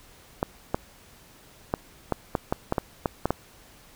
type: clicks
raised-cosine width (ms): 1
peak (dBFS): -9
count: 11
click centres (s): 0.429 / 0.745 / 1.739 / 2.123 / 2.352 / 2.525 / 2.724 / 2.782 / 3.058 / 3.256 / 3.306
effects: pink hiss -53 dBFS RMS until 3.95 s